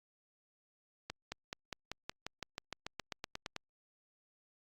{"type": "accelerating click train", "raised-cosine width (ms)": 0.2, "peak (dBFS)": -22, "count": 17, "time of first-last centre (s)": [1.1, 3.563], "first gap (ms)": 220, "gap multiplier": 0.95, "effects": ["Opus 48 kbps"]}